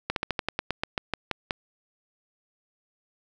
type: slowing click train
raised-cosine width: 0.3 ms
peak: -10 dBFS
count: 13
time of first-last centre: 0.1-1.508 s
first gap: 62 ms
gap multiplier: 1.11
effects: none